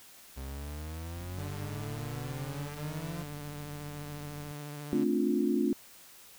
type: exponential sweep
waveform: 40% pulse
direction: up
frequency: 65.41 to 174.1 Hz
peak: -37 dBFS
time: 0.36-3.24 s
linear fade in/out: 20 ms
type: click train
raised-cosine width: 5 ms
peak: -39 dBFS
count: 156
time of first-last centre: 1.17-4.511 s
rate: 46.4 Hz
type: tone with vibrato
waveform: sawtooth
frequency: 146.83 Hz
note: D3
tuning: in tune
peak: -36 dBFS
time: 1.37-5.05 s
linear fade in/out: 20 ms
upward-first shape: triangle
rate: 14 Hz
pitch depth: 30 cents each way
type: chord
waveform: sine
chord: D minor seventh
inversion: second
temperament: just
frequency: 220.2 / 264.3 / 293.7 / 352.4 Hz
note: A3 / C4 / D4 / F4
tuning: +2 / +18 / 0 / +16 cents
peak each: -31 dBFS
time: 4.93-5.73 s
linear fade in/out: 0 ms
effects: white hiss -54 dBFS RMS until 6.38 s

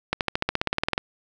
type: accelerating click train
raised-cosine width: 0.3 ms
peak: -6 dBFS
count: 15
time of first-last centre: 0.13-0.979 s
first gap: 78 ms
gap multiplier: 0.96
effects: none

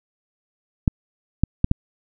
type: clicks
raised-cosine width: 5 ms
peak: -3 dBFS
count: 4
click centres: 0.878 / 1.436 / 1.644 / 1.714 s
effects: none

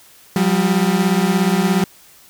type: beating tone pair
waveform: 35% pulse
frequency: 179.3 / 196.3 Hz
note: F3 / G3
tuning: +46 / +3 cents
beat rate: 17 Hz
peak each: -15 dBFS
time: 0.36-1.84 s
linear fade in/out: 2 ms
effects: white hiss -47 dBFS RMS until 2.29 s

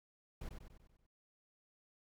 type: noise with echo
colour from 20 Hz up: brown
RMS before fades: -44 dBFS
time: 0.41-0.49 s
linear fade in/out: 5 ms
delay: 96 ms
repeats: 6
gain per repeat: -5 dB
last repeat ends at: 1.066 s
effects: none

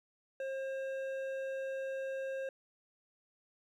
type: tone with hard clipping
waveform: sine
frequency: 535 Hz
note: C5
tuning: 38 cents sharp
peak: -38 dBFS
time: 0.4-2.49 s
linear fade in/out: 2 ms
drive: 9 dB
effects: none

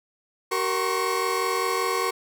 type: tone cluster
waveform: 35% pulse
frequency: 379.9 / 467.2 / 1074 / 1119 Hz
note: F#4 / A#4 / C6 / C#6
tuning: +46 / +4 / +45 / +16 cents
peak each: -27 dBFS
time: 0.51-2.11 s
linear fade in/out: 10 ms
effects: none

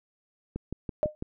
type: click train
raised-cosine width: 3 ms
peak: -20 dBFS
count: 5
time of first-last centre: 0.56-1.224 s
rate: 6.02 Hz
type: tone with exponential decay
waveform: sine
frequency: 608 Hz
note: D#5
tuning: 40 cents flat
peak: -18 dBFS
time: 1.03-1.15 s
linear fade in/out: 0 ms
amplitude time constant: 26 ms
effects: none

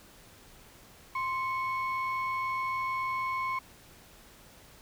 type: tone pair together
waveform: sine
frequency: 1046.5 / 2209 Hz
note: C6 / C#7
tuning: 0 / -7 cents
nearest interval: octave + minor second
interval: 1293 cents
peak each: -29 / -34 dBFS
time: 1.15-3.59 s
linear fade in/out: 5 ms
effects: tanh soft clip ceiling -25 dBFS + pink hiss -55 dBFS RMS until 4.81 s

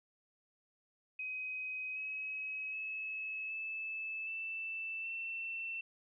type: tone with pitch steps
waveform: sine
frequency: 2522 / 2554 / 2587 / 2620 / 2654 / 2687 Hz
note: D#7 / D#7 / E7 / E7 / E7 / E7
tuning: +23 / +45 / -33 / -11 / +11 / +33 cents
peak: -38 dBFS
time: 1.19-5.81 s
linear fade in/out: 5 ms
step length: 770 ms
effects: none

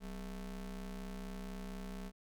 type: ring-modulated tone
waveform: square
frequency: 111.2 Hz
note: A2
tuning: 19 cents sharp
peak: -40 dBFS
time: 0-2.12 s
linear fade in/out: 50 ms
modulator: 79.1 Hz
effects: none

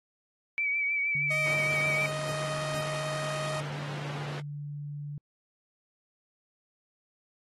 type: tone with vibrato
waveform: sine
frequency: 2292 Hz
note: D7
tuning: 43 cents flat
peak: -26 dBFS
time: 0.58-2.06 s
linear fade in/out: 0 ms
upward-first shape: triangle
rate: 6.4 Hz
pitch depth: 45 cents each way
type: tone with pitch glide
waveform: sine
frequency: 146.6 to 145.67 Hz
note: D3 to D3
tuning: -3 to -14 cents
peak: -35 dBFS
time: 1.15-5.18 s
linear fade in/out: 2 ms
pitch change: -11 cents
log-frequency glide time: 2.84-3.91 s
type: tone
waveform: sawtooth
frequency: 622.3 Hz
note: D#5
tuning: in tune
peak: -29 dBFS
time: 1.3-3.61 s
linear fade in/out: 10 ms
type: band-pass noise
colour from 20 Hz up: pink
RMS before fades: -42 dBFS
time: 1.46-4.4 s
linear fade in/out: 0 ms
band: 210 to 3400 Hz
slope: 12 dB/octave
effects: AAC 32 kbps

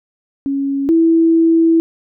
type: tone pair in turn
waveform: sine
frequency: 276.5 / 328.8 Hz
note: C#4 / E4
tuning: -4 / -4 cents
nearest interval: minor third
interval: 300 cents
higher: second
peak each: -15 / -8 dBFS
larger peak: second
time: 0.46-0.89 / 0.89-1.8 s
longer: second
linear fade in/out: 0 ms
effects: none

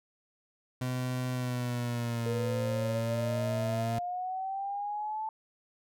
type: tone with pitch glide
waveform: 30% pulse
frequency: 126.6 to 114.76 Hz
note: B2 to A#2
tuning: +43 to -27 cents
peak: -28 dBFS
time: 0.81-3.99 s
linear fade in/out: 5 ms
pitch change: -170 cents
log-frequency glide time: 1.32-2.38 s
type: linear sweep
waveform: sine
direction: up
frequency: 466.2 to 880 Hz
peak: -32 dBFS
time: 2.26-5.29 s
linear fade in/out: 2 ms
effects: none

